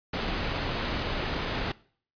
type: low-pass noise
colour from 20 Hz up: pink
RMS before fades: -31 dBFS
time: 0.13-1.72 s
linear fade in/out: 5 ms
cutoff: 4600 Hz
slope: 24 dB/octave
effects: noise-tail reverb RT60 0.5 s tail -21 dB re dry + resampled to 11025 Hz